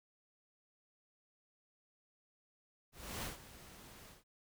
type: noise with ADSR envelope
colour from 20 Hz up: pink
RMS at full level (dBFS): -41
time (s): 2.92-4.24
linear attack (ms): 310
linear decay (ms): 140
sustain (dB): -15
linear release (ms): 150
effects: none